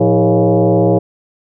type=tone with frequency modulation; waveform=sine; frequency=113.1 Hz; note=A2; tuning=48 cents sharp; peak=-8 dBFS; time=0-0.99 s; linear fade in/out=10 ms; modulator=145 Hz; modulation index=3.8; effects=none